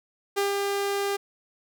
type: tone with ADSR envelope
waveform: sawtooth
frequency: 400 Hz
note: G4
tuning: 35 cents sharp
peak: -18 dBFS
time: 0.36-1.17 s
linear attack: 21 ms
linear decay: 140 ms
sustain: -3 dB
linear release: 13 ms
effects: none